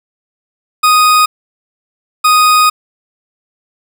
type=tone bursts at uneven times; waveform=40% pulse; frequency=1244.5 Hz; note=D#6; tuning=in tune; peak=-5 dBFS; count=2; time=0.83-1.26 / 2.24-2.7 s; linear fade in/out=10 ms; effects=7-bit